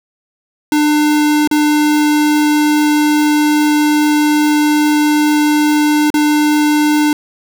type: tone with dropouts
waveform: square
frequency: 299.6 Hz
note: D4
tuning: 35 cents sharp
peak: -10 dBFS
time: 0.72-7.13 s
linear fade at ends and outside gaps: 2 ms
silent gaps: 1.475-1.512 / 6.103-6.141 s
effects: none